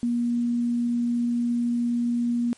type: tone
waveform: sine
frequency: 238.5 Hz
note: A#3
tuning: 40 cents sharp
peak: -21 dBFS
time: 0.03-2.53 s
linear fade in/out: 0 ms
effects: white hiss -54 dBFS RMS until 2.57 s + MP3 48 kbps